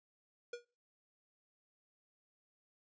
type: tone with exponential decay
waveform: square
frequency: 480 Hz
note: B4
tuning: 49 cents flat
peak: -39 dBFS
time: 0.53-0.65 s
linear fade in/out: 5 ms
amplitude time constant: 25 ms
effects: noise-tail reverb RT60 0.4 s tail -26 dB re dry + resampled to 16000 Hz